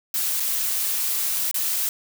blue noise with dropouts, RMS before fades -24 dBFS, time 0.14-1.89 s, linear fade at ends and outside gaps 1 ms, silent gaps 0.399-0.403 / 1.513-1.543 s, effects none

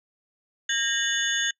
sine tone cluster, 1619 / 1850 / 2968 / 3521 / 6610 Hz, G#6 / A#6 / F#7 / A7 / G#8, -45 / -14 / +5 / 0 / -9 cents, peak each -29 dBFS, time 0.69-1.51 s, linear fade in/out 5 ms, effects noise-tail reverb RT60 0.1 s tail -25 dB re dry + tanh soft clip ceiling -12 dBFS

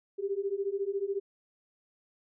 sine beating tone pair, 388.4 / 402.4 Hz, G4 / G4, -16 / +45 cents, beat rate 14 Hz, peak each -33 / -32 dBFS, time 0.18-1.2 s, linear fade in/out 20 ms, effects none

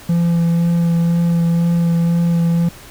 triangle tone with vibrato, 169.5 Hz, E3, 49 cents sharp, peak -10 dBFS, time 0.09-2.69 s, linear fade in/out 5 ms, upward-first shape sine, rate 2 Hz, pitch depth 12 cents each way, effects pink hiss -39 dBFS RMS until 2.9 s

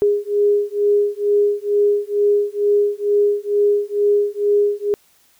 sine beating tone pair, 409.7 / 411.9 Hz, G#4 / G#4, -24 / -14 cents, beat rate 2.2 Hz, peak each -17 dBFS, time 0.02-4.94 s, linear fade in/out 0 ms, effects white hiss -56 dBFS RMS until 5.39 s

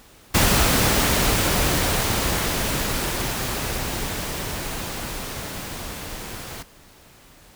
pink noise with level ramp, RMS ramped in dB -17 to -35 dBFS, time 0.34-6.63 s, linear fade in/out 10 ms, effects pink hiss -50 dBFS RMS until 7.55 s

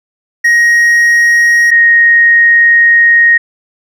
triangle / sine tone pair in turn, 1881 / 1869.1 Hz, A#6 / A#6, +15 / +4 cents, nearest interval unison, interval 11 cents, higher first, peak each -3 dBFS, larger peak neither, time 0.44-1.71 / 1.71-3.38 s, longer second, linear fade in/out 10 ms, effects none

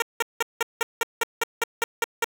10% pulse tone bursts, 462.4 Hz, A#4, 14 cents flat, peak -12 dBFS, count 12, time 0-2.244 s, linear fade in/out 2 ms, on 22 ms, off 180 ms, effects none

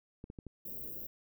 clicks, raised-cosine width 3 ms, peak -32 dBFS, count 4, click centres 0.241 / 0.301 / 0.388 / 0.467 s
white band-stop noise, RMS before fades -43 dBFS, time 0.65-1.07 s, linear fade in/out 5 ms, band 550 to 14000 Hz, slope 48 dB/octave
effects none

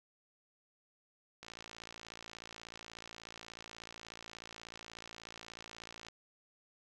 click train, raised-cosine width 0.2 ms, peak -30 dBFS, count 264, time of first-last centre 1.43-6.085 s, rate 56.5 Hz, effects none

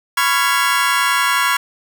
30% pulse chord, C# dominant seventh, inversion third, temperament just, 997.9 / 1108.7 / 1385.9 / 1663.1 Hz, B5 / C#6 / E#6 / G#6, +18 / 0 / -14 / +2 cents, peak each -17 dBFS, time 0.17-1.57 s, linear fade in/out 5 ms, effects none

